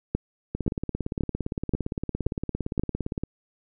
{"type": "two click trains", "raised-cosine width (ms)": 3, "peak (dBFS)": [-10, -15], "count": [6, 48], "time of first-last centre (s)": [[0.15, 2.796], [0.55, 3.236]], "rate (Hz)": [1.89, 17.5], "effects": []}